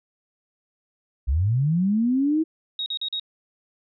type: linear sweep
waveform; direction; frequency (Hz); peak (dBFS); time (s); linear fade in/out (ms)
sine; up; 58.27 to 325.6; -18; 1.27-2.44; 20
type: tone bursts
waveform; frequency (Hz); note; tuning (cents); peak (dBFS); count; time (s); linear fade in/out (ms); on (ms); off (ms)
sine; 3771; A#7; +19; -25; 4; 2.79-3.197; 2; 71; 41
effects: none